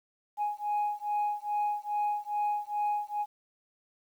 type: beating tone pair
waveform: sine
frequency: 830.6 / 833 Hz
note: G#5 / G#5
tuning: 0 / +5 cents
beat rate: 2.4 Hz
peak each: -30 / -30 dBFS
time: 0.37-3.26 s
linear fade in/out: 50 ms
effects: tanh soft clip ceiling -24 dBFS + 10-bit